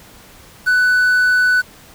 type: tone with quantisation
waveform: triangle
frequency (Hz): 1492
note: F#6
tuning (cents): +14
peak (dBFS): -9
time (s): 0.66-1.62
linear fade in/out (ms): 20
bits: 6
effects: pink hiss -43 dBFS RMS until 1.94 s